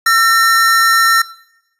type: tone pair together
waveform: square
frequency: 1346 / 1826 Hz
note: E6 / A#6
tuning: +36 / -36 cents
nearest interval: perfect fourth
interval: 528 cents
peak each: -12 dBFS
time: 0.06-1.22 s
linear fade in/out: 5 ms
effects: noise-tail reverb RT60 0.9 s tail -21 dB re dry + resampled to 32000 Hz